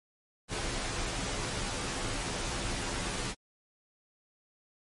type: noise with comb filter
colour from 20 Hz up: pink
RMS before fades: -34 dBFS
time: 0.48-3.35 s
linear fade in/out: 50 ms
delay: 13 ms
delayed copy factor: -0.75
effects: low-pass 10000 Hz 12 dB/octave + MP3 48 kbps